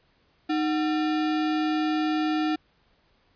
sine tone with sample-and-hold, 309.3 Hz, D#4, 10 cents flat, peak -22 dBFS, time 0.49-2.56 s, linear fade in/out 10 ms, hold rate 1050 Hz, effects pink hiss -65 dBFS RMS until 3.35 s + resampled to 11025 Hz

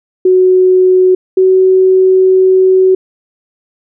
sine tone pair in turn, 370 / 375.4 Hz, F#4 / F#4, 0 / +25 cents, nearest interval unison, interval 25 cents, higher second, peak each -4 dBFS, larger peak neither, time 0.25-1.15 / 1.37-2.95 s, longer second, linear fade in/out 5 ms, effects none

